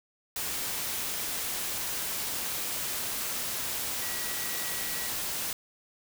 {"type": "tone in noise", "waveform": "sine", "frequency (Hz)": 1929, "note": "B6", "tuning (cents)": -41, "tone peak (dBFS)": -42, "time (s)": [4.02, 5.09], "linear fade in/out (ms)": 2, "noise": "white", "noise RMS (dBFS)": -33, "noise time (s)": [0.36, 5.53], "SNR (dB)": -12, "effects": []}